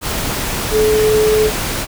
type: tone in noise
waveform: sine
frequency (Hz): 430.4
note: A4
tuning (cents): -38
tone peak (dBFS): -10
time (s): 0.71-1.51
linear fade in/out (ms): 50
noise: pink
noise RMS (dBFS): -20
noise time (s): 0.01-1.87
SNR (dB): +7
effects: none